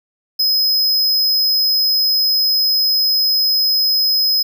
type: tone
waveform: square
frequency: 5080 Hz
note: D#8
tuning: 35 cents sharp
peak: -13 dBFS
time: 0.39-4.43 s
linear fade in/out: 10 ms
effects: none